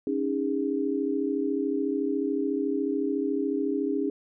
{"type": "chord", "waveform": "sine", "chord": "C# suspended second", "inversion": "none", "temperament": "equal with one note detuned", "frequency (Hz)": [277.2, 311.1, 407.9], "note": ["C#4", "D#4", "G#4"], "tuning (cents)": [0, 0, -31], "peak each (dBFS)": [-28, -30, -29], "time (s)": [0.07, 4.1], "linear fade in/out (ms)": 2, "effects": []}